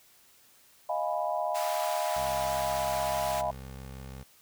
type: chord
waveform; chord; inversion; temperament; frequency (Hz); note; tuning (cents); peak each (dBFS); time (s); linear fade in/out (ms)
sine; F half-diminished seventh; third; equal; 622.3 / 698.5 / 830.6 / 987.8; Eb5 / F5 / Ab5 / Cb6; 0 / 0 / 0 / 0; -32 / -32 / -35 / -35; 0.89-3.51; 5
type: high-pass noise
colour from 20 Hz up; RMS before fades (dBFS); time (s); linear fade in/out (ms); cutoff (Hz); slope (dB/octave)
pink; -39; 1.54-3.42; 20; 980; 48
type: tone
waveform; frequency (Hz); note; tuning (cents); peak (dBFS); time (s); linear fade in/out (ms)
20% pulse; 66; C2; +16; -36; 2.15-4.24; 20
effects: white hiss -60 dBFS RMS until 4.41 s

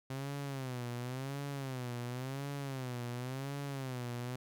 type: tone with vibrato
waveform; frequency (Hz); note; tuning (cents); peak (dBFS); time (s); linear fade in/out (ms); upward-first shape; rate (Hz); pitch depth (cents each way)
sawtooth; 130.8; C3; 0; -34; 0.1-4.36; 5; sine; 0.93; 140
effects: none

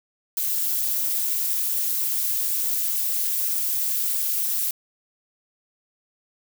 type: noise with amplitude modulation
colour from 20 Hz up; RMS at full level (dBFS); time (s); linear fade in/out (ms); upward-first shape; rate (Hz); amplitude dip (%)
violet; -21; 0.37-4.71; 2; sine; 285; 70
effects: none

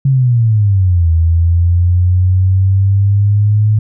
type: exponential two-way sweep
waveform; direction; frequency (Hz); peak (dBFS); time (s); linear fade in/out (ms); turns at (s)
sine; down then up; 138.59 to 81.4 to 107.8; -7; 0.05-3.79; 5; 1.11
effects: none

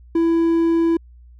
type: tone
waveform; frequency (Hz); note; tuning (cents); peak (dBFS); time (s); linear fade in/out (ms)
triangle; 332.2; E4; +13; -12; 0.15-0.97; 5
effects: added 60 Hz sine -42 dBFS peak until 1.39 s

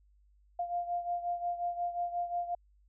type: beating tone pair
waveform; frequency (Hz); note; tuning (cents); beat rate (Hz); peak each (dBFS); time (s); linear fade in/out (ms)
sine; 698.5 / 704.1; F5 / F5; 0 / +14; 5.6; -33 / -38; 0.59-2.55; 5
effects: added 50 Hz sine -62 dBFS peak until 2.88 s

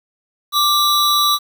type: tone pair together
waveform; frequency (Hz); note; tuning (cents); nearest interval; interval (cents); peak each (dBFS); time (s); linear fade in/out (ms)
square; 1174.7 / 3913; D6 / B7; 0 / -17; octave + major sixth; 2083; -16; 0.52-1.39; 50
effects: 7-bit

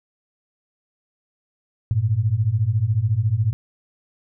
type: beating tone pair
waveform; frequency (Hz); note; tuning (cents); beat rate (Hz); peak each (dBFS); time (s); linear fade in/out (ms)
sine; 100.6 / 114.6; G2 / A#2; +45 / -29; 14; -21 / -19; 1.91-3.53; 0
effects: none

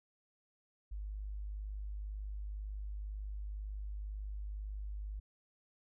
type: tone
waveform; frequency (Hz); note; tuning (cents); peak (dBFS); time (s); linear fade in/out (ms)
sine; 51; G#1; -31; -39; 0.91-5.2; 10
effects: none

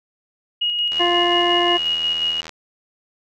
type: tone with tremolo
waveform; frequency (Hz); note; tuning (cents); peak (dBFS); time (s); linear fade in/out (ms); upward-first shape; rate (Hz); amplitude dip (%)
sine; 2883; F#7; -46; -17; 0.61-2.41; 10; square; 5.6; 30
type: click train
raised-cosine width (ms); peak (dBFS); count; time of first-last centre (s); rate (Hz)
0.2; -16; 127; 0.92-2.493; 80.1
type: harmonic tone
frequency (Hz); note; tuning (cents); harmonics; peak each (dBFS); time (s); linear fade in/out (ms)
349.2; F4; 0; 1 / 2 / 3 / 5 / 6; -20 / -21 / -23 / -27 / -30; 0.99-1.78; 20
effects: none

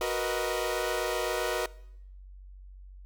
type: chord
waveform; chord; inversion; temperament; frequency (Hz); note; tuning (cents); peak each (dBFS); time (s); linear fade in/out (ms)
sawtooth; B major seventh; second; equal with one note detuned; 370 / 466.2 / 493.9 / 626.6; F#4 / A#4 / B4 / D#5; 0 / 0 / 0 / +12; -30; 0.01-1.66; 2
effects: noise-tail reverb RT60 0.8 s tail -22 dB re dry + added 47 Hz sine -45 dBFS peak until 3.05 s

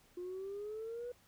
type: exponential sweep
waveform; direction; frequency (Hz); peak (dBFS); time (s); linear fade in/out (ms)
sine; up; 352 to 493.9; -39; 0.17-1.12; 5
effects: tanh soft clip ceiling -37 dBFS + pink hiss -67 dBFS RMS until 1.27 s

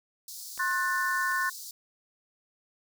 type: high-pass noise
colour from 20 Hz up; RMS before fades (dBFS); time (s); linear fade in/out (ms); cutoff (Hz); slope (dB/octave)
pink; -42; 0.28-1.71; 2; 4300; 48
type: clicks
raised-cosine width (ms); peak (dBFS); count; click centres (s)
0.3; -29 / -34 / -34; 3; 0.577 / 0.713 / 1.32
type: chord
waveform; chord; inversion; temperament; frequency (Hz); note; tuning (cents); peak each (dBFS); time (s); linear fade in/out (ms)
sine; F# diminished; second; just; 1065.6 / 1480 / 1776; C6 / F#6 / A6; +31 / 0 / +16; -30; 0.59-1.5; 10
effects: none

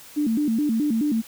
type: tone with vibrato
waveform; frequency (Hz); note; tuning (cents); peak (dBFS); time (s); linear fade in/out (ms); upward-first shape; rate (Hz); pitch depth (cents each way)
sine; 258; C4; -24; -19; 0.16-1.22; 20; square; 4.7; 240
effects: white hiss -45 dBFS RMS until 1.27 s

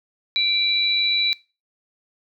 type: tone pair together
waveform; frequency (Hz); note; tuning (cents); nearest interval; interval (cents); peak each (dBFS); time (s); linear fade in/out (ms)
sine; 2343 / 3943; D7 / B7; -5 / -4; major sixth; 901; -24 / -18; 0.36-1.33; 0
effects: noise-tail reverb RT60 0.3 s tail -21 dB re dry

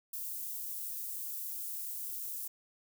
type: high-pass noise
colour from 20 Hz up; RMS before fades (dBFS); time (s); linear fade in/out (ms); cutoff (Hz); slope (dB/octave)
white; -40; 0.13-2.48; 5; 12000; 12
effects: none

